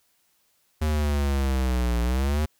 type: linear two-way sweep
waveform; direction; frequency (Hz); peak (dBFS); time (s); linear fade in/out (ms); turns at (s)
square; down then up; 77.78 to 58.27 to 77.78; -22; 0.81-2.46; 10; 2.01
effects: white hiss -67 dBFS RMS until 2.59 s